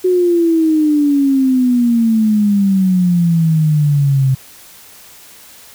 sine exponential sweep, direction down, 370 to 130.81 Hz, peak -9 dBFS, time 0.04-4.35 s, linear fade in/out 10 ms, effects white hiss -40 dBFS RMS until 5.74 s

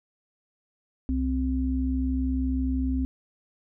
sine tone pair together, 65.3 / 260.7 Hz, C2 / C4, -3 / -6 cents, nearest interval 2 octaves, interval 2397 cents, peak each -26 dBFS, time 1.09-3.05 s, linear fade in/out 0 ms, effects none

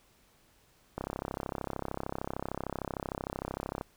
click train, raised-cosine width 1 ms, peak -20 dBFS, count 95, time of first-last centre 0.98-3.811 s, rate 33.2 Hz, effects pink hiss -65 dBFS RMS until 3.96 s

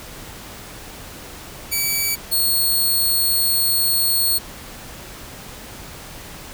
5% pulse tone pair in turn, 2294 / 4330 Hz, D7 / C#8, -41 / -41 cents, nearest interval major seventh, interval 1100 cents, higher second, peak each -9 dBFS, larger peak neither, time 1.71-2.16 / 2.31-4.39 s, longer second, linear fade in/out 20 ms, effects pink hiss -37 dBFS RMS until 6.53 s

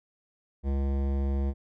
sine tone with hard clipping, 68.7 Hz, C#2, 15 cents flat, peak -27 dBFS, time 0.63-1.54 s, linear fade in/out 50 ms, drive 16 dB, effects none

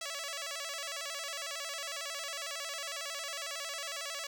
5% pulse tone with vibrato, 610 Hz, D#5, 34 cents flat, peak -26 dBFS, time 0.01-4.27 s, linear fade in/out 5 ms, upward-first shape square, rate 11 Hz, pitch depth 130 cents each way, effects none

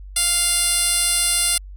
10% pulse tone with band-pass filter, 698.5 Hz, F5, in tune, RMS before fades -19 dBFS, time 0.16-1.58 s, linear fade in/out 5 ms, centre 8600 Hz, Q 2.4, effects added 48 Hz sine -34 dBFS peak until 1.76 s

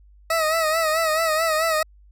20% pulse tone with vibrato, 639 Hz, D#5, 46 cents sharp, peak -14 dBFS, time 0.3-1.83 s, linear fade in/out 5 ms, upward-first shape sine, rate 4.6 Hz, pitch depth 65 cents each way, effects added 50 Hz sine -48 dBFS peak until 2.11 s

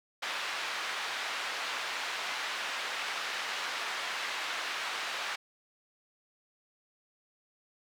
pink band-pass noise, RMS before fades -36 dBFS, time 0.22-5.36 s, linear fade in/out 10 ms, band 1100 to 3800 Hz, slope 12 dB/octave, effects none

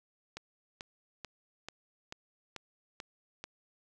click train, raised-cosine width 0.2 ms, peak -24 dBFS, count 8, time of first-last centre 0.37-3.44 s, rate 2.28 Hz, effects none

